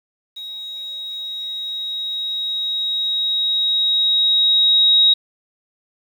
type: tone with level ramp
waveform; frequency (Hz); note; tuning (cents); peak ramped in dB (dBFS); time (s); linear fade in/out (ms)
sine; 3796; A#7; +31; -29 to -9; 0.36-5.14; 10
effects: 8-bit